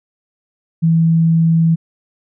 sine tone, 164.1 Hz, E3, 8 cents flat, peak -9 dBFS, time 0.82-1.76 s, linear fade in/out 20 ms, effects none

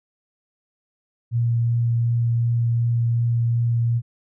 sine tone with vibrato, 117.6 Hz, A#2, 16 cents sharp, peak -17 dBFS, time 1.31-4.02 s, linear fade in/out 50 ms, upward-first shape triangle, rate 2.7 Hz, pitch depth 10 cents each way, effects none

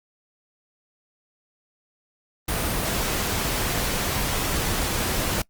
pink noise, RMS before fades -25 dBFS, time 2.48-5.42 s, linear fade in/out 5 ms, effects noise-tail reverb RT60 0.1 s tail -25 dB re dry + Opus 32 kbps

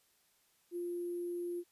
sine tone with sample-and-hold, 349.2 Hz, F4, in tune, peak -36 dBFS, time 0.71-1.64 s, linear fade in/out 50 ms, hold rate 11025 Hz, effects white hiss -72 dBFS RMS until 1.71 s + resampled to 32000 Hz

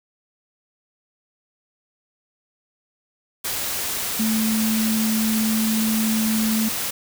sine tone in noise, 220 Hz, A3, in tune, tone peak -19 dBFS, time 4.19-6.69 s, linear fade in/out 10 ms, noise white, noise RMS -26 dBFS, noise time 3.44-6.91 s, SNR +4 dB, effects none

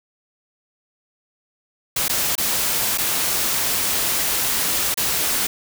white noise with dropouts, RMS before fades -21 dBFS, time 1.96-5.47 s, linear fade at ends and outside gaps 5 ms, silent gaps 2.082-2.094 / 2.354-2.379 / 2.976-2.982 / 4.943-4.973 s, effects none

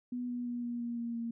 sine tone with pitch steps, 246.2 / 243.8 / 241.4 / 239.1 / 236.7 / 234.4 / 232.1 Hz, B3 / B3 / B3 / A#3 / A#3 / A#3 / A#3, -5 / -22 / -39 / +44 / +27 / +10 / -7 cents, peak -34 dBFS, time 0.12-1.31 s, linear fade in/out 5 ms, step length 170 ms, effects none

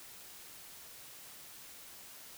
silence, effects white hiss -52 dBFS RMS until 2.37 s

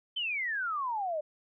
sine exponential sweep, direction down, 3136 to 587.3 Hz, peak -30 dBFS, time 0.16-1.21 s, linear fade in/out 10 ms, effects none

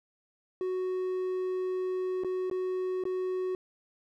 triangle tone with dropouts, 370 Hz, F#4, in tune, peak -27 dBFS, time 0.61-3.55 s, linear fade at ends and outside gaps 1 ms, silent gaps 2.236-2.246 / 2.499-2.512 / 3.038-3.053 s, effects none

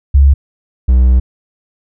sine / triangle tone pair in turn, 69.3 / 62.75 Hz, C#2 / B1, 0 / +28 cents, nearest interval major second, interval 172 cents, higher first, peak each -3 dBFS, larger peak neither, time 0.14-0.34 / 0.88-1.2 s, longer second, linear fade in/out 10 ms, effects none

